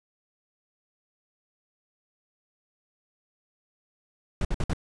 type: noise bursts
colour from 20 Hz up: brown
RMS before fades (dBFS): -25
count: 4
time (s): 4.41-4.734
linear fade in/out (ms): 2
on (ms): 39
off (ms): 56
effects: resampled to 22050 Hz